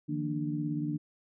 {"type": "tone cluster", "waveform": "sine", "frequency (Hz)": [152.1, 169.3, 232.9, 296.3], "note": ["D#3", "E3", "A#3", "D4"], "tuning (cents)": [-39, 46, -1, 15], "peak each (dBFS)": [-34, -40, -39, -33], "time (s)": [0.08, 0.98], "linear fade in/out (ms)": 20, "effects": []}